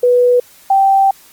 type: tone pair in turn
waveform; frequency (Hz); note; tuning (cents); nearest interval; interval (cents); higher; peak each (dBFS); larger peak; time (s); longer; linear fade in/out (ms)
sine; 491.5 / 780.2; B4 / G5; -8 / -8; minor sixth; 800; second; -7; neither; 0.03-0.4 / 0.7-1.11; second; 5
effects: white hiss -44 dBFS RMS until 1.32 s + Opus 24 kbps